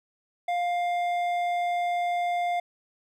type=tone with hard clipping; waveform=sine; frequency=703 Hz; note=F5; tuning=11 cents sharp; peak=-26 dBFS; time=0.48-2.6 s; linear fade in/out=5 ms; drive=8 dB; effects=none